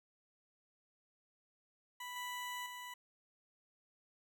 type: tone with level steps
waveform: 20% pulse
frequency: 987.8 Hz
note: B5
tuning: in tune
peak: -39 / -36 / -41 dBFS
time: 2-2.94 s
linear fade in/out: 5 ms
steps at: 2.16 / 2.66 s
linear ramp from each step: 2 ms
effects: none